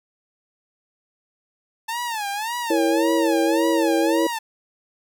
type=tone with vibrato; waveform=sawtooth; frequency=880 Hz; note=A5; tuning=in tune; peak=-21 dBFS; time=1.88-4.39 s; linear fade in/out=10 ms; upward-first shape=sine; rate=1.8 Hz; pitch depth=170 cents each way
type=chord; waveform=sine; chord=A# diminished; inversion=second; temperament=equal; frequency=329.6 / 466.2 / 554.4 Hz; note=E4 / A#4 / C#5; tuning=0 / 0 / 0 cents; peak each=-19 / -24 / -23 dBFS; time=2.7-4.27 s; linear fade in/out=5 ms
effects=none